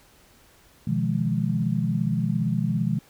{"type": "chord", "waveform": "sine", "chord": "F half-diminished seventh", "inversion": "second", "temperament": "just", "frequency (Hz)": [125.72, 157.15, 174.61, 209.5], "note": ["Cb3", "Eb3", "F3", "Ab3"], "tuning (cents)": [31, 18, 0, 15], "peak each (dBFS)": -27, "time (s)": [0.87, 2.99], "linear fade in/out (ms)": 5, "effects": ["pink hiss -56 dBFS RMS until 3.09 s"]}